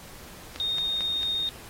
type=click train; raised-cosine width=0.2 ms; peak=-19 dBFS; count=4; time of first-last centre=0.56-1.231 s; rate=4.47 Hz
type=tone; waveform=sine; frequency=3694 Hz; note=A#7; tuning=16 cents flat; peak=-25 dBFS; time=0.6-1.49 s; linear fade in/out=0 ms
effects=pink hiss -46 dBFS RMS until 1.69 s + AAC 48 kbps